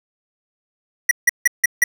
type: tone bursts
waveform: square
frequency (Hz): 1935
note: B6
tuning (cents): -36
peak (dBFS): -10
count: 5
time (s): 1.09-1.84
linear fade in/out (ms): 5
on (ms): 22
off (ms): 160
effects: none